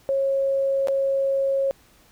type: tone with dropouts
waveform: sine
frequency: 545 Hz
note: C#5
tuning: 29 cents flat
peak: -19 dBFS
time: 0.09-1.71 s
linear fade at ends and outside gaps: 0 ms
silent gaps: 0.873-0.884 s
effects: pink hiss -56 dBFS RMS until 2.11 s